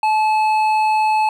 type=tone with hard clipping; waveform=triangle; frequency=864 Hz; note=A5; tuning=32 cents flat; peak=-15 dBFS; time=0.03-1.29 s; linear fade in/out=2 ms; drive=11 dB; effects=none